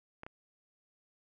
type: clicks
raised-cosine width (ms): 0.5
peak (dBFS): -29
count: 2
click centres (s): 0.234 / 0.265
effects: none